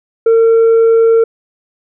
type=tone with tanh clipping; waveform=sine; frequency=455 Hz; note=A#4; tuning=42 cents flat; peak=-6 dBFS; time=0.26-1.24 s; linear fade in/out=5 ms; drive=2 dB; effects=none